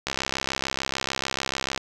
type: click train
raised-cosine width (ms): 0.2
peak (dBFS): -8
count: 115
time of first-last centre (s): 0.07-1.777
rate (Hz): 66.8
effects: none